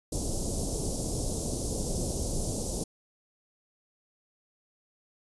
pink band-stop noise, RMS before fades -31 dBFS, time 0.12-2.84 s, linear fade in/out 5 ms, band 610 to 5600 Hz, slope 24 dB/octave, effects resampled to 24000 Hz

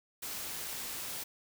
white noise, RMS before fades -40 dBFS, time 0.22-1.24 s, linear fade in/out 10 ms, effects none

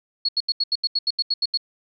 sine tone bursts, 4345 Hz, C#8, 35 cents flat, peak -18 dBFS, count 12, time 0.25-1.574 s, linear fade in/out 5 ms, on 37 ms, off 80 ms, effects none

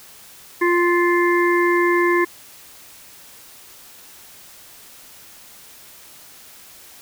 harmonic tone, 349.2 Hz, F4, in tune, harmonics 1 / 3 / 5 / 6, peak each -16 / -21 / -23 / -24 dBFS, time 0.61-2.25 s, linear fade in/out 10 ms, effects white hiss -44 dBFS RMS until 7.01 s

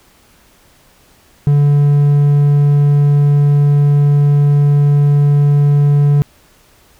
triangle tone, 144.4 Hz, D3, 29 cents flat, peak -5 dBFS, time 1.47-6.22 s, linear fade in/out 0 ms, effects pink hiss -49 dBFS RMS until 6.99 s

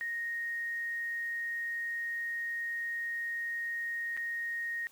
sine tone with dropouts, 1864.7 Hz, A#6, in tune, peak -33 dBFS, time 0.01-4.87 s, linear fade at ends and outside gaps 0 ms, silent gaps 4.167-4.174 s, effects white hiss -61 dBFS RMS until 4.91 s

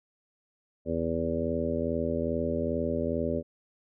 harmonic tone with a mistuned harmonic, 82.41 Hz, E2, in tune, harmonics 1 / 2 / 3 / 4 / 5 / 6 / 7, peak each -36 / -37 / -32 / -37 / -34 / -35 / -33 dBFS, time 0.85-3.43 s, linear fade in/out 50 ms, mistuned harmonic 1, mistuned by -18 cents, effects none

